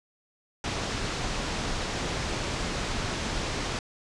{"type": "low-pass noise", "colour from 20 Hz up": "pink", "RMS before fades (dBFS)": -31, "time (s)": [0.64, 3.79], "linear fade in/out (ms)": 2, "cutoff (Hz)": 6900, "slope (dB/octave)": 24, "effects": ["resampled to 24000 Hz"]}